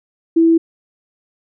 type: tone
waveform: sine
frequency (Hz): 329.6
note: E4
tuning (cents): 0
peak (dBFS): -8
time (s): 0.36-0.58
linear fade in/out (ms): 10
effects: none